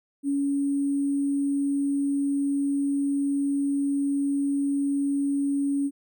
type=tone with sample-and-hold; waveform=sine; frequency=280.6 Hz; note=C#4; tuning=21 cents sharp; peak=-22 dBFS; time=0.23-5.91 s; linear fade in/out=50 ms; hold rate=8820 Hz; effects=none